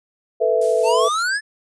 sine chord, A suspended second, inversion none, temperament equal with one note detuned, 443.6 / 493.9 / 659.3 Hz, A4 / B4 / E5, +14 / 0 / 0 cents, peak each -19 dBFS, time 0.4-1.09 s, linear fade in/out 20 ms
violet noise with tremolo, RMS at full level -30 dBFS, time 0.61-1.23 s, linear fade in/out 5 ms, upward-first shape triangle, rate 5 Hz, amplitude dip 35%
square exponential sweep, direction up, 858 to 1760 Hz, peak -19 dBFS, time 0.83-1.41 s, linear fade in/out 50 ms
effects resampled to 22050 Hz

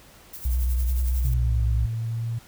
violet noise with tremolo, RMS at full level -36 dBFS, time 0.33-1.34 s, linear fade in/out 5 ms, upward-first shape triangle, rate 11 Hz, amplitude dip 70%
sine tone with vibrato, 62 Hz, B1, 7 cents sharp, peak -20 dBFS, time 0.45-1.86 s, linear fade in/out 5 ms, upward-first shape sine, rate 9.1 Hz, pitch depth 54 cents each way
sine exponential two-way sweep, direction down then up, 129.6 to 110.7 to 116.3 Hz, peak -25 dBFS, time 1.24-2.39 s, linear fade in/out 10 ms, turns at 1.57 s
effects pink hiss -51 dBFS RMS until 2.47 s

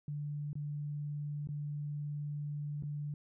sine tone with dropouts, 146.83 Hz, D3, in tune, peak -36 dBFS, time 0.08-3.14 s, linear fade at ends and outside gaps 2 ms, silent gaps 0.531-0.554 / 1.473-1.488 / 2.825-2.835 s, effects none

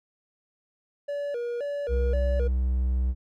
triangle tone with vibrato, 523.3 Hz, C5, in tune, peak -26 dBFS, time 1.08-2.48 s, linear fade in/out 10 ms, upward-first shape square, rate 1.9 Hz, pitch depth 160 cents each way
triangle tone with pitch glide, 63.7 to 63.19 Hz, C2 to B1, -46 to +40 cents, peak -20 dBFS, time 1.88-3.15 s, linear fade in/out 50 ms, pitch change -14 cents, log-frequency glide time 2.25-2.84 s
effects none

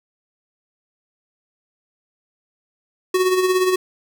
square tone with tremolo, 370 Hz, F#4, in tune, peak -14 dBFS, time 3.14-3.76 s, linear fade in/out 5 ms, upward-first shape sine, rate 17 Hz, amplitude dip 50%, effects none

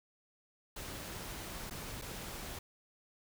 pink noise with dropouts, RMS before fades -44 dBFS, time 0.76-2.59 s, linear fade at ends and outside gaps 5 ms, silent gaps 1.699-1.708 / 2.015-2.02 s, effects none

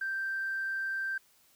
triangle tone with tanh clipping, 1568 Hz, G6, in tune, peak -31 dBFS, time 0.01-1.18 s, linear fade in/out 5 ms, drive 4 dB, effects white hiss -65 dBFS RMS until 1.55 s

